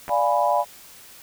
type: chord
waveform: sine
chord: D diminished seventh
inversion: none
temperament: equal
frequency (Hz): 587.3 / 698.5 / 830.6 / 987.8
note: D5 / F5 / Ab5 / Cb6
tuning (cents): 0 / 0 / 0 / 0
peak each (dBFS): -23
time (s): 0.08-0.65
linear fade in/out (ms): 50
type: clicks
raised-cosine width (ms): 0.5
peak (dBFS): -18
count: 2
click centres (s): 0.081 / 0.093
effects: white hiss -46 dBFS RMS until 1.22 s